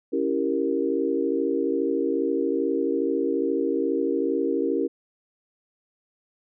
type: chord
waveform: sine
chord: C# diminished seventh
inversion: none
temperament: equal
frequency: 277.2 / 329.6 / 392 / 466.2 Hz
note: C#4 / E4 / G4 / Bb4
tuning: 0 / 0 / 0 / 0 cents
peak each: -27 dBFS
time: 0.12-4.88 s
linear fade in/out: 20 ms
effects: none